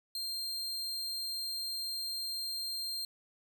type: tone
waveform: 40% pulse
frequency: 4186 Hz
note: C8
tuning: in tune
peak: -34 dBFS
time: 0.15-3.05 s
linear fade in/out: 2 ms
effects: none